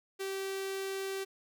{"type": "tone with notch filter", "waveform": "sawtooth", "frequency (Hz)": 387.4, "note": "G4", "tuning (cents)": -20, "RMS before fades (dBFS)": -37, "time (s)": [0.19, 1.25], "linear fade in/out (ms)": 20, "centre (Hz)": 910, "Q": 1.3, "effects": []}